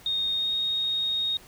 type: tone with pitch glide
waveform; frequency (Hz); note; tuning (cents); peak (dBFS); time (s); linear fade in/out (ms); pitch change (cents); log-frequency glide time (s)
sine; 3700 to 3728; A#7 to A#7; -14 to -1; -24; 0.06-1.37; 2; +13; 0.35-0.53
effects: pink hiss -51 dBFS RMS until 1.47 s